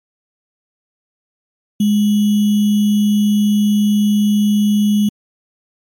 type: tone with sample-and-hold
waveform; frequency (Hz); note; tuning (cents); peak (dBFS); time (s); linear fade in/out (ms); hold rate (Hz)
sine; 207.7; G#3; 0; -10; 1.8-5.09; 5; 3150
effects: MP3 64 kbps